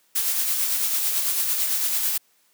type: noise with tremolo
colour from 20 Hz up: blue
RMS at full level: -22 dBFS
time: 0.15-2.18 s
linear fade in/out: 10 ms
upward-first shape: sine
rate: 9 Hz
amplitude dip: 35%
effects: white hiss -63 dBFS RMS until 2.53 s + high-pass 200 Hz 12 dB/octave